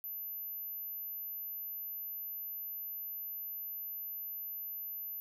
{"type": "tone", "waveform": "sine", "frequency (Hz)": 12100, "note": "F#9", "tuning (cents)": 38, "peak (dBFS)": -39, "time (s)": [0.04, 5.2], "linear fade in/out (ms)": 0, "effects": []}